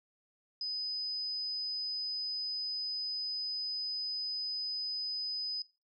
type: tone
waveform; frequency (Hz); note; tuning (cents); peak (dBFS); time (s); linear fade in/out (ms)
sine; 5010; D#8; +11; -34; 0.61-5.62; 2
effects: noise-tail reverb RT60 0.3 s tail -18 dB re dry